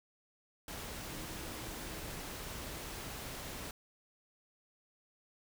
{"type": "tone in noise", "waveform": "sine", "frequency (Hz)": 317.5, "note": "D#4", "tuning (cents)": 35, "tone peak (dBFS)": -53, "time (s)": [1.1, 2.04], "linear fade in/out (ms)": 2, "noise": "pink", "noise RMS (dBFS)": -44, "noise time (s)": [0.68, 3.71], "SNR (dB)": -12, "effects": []}